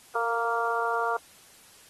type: harmonic tone with a mistuned harmonic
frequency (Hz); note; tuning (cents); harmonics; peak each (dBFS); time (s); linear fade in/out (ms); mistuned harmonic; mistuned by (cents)
232.6; A#3; -4; 2 / 3 / 4 / 5 / 6; -31 / -31 / -31 / -31 / -31; 0.15-1.17; 5; 2; -17
effects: white hiss -54 dBFS RMS until 1.89 s + AAC 32 kbps